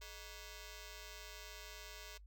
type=ring-modulated tone; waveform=5% pulse; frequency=523.3 Hz; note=C5; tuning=in tune; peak=-36 dBFS; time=0.01-2.18 s; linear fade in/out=10 ms; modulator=95.2 Hz; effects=noise-tail reverb RT60 0.1 s tail -20 dB re dry + added 50 Hz sine -55 dBFS peak until 2.26 s